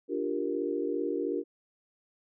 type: chord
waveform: sine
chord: G minor seventh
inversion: second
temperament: equal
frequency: 293.7 / 349.2 / 392 / 466.2 Hz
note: D4 / F4 / G4 / Bb4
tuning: 0 / 0 / 0 / 0 cents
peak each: -34 dBFS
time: 0.08-1.44 s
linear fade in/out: 50 ms
effects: none